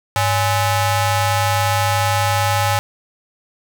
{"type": "ring-modulated tone", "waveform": "sawtooth", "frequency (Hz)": 465.5, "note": "A#4", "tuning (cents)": -2, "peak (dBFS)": -8, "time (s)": [0.16, 2.79], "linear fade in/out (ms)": 0, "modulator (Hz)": 364, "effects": []}